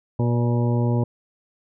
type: harmonic tone with a mistuned harmonic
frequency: 120 Hz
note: B2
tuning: 49 cents flat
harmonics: 1 / 2 / 3 / 4 / 5 / 7 / 8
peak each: -19 / -25 / -29 / -31 / -33 / -36 / -37 dBFS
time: 0.19-1.04 s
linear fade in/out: 5 ms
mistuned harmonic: 5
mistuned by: -29 cents
effects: none